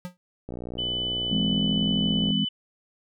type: tone with exponential decay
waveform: square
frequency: 179.2 Hz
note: F3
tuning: 45 cents sharp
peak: -29 dBFS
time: 0.05-0.17 s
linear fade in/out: 0 ms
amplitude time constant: 24 ms
type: click train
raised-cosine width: 2 ms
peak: -22 dBFS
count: 111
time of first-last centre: 0.49-2.305 s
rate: 60.6 Hz
type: tone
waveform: sine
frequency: 3000 Hz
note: F#7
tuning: 23 cents sharp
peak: -26 dBFS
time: 0.78-2.49 s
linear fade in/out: 10 ms
type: chord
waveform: sine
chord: E augmented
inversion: none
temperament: just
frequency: 164.81 / 206 / 257.5 Hz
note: E3 / G#3 / B#3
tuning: 0 / -14 / -28 cents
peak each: -28 / -25 / -29 dBFS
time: 1.31-2.45 s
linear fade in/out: 5 ms
effects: none